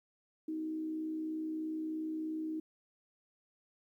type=tone with frequency modulation; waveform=sine; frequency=315 Hz; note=D#4; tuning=21 cents sharp; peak=-35 dBFS; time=0.48-2.6 s; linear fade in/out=5 ms; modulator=63.1 Hz; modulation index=0.29; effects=12-bit